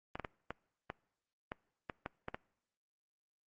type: clicks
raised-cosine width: 0.5 ms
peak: -24 dBFS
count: 10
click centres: 0.155 / 0.197 / 0.248 / 0.506 / 0.901 / 1.519 / 1.898 / 2.061 / 2.284 / 2.345 s
effects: noise-tail reverb RT60 0.8 s tail -25 dB re dry + Opus 24 kbps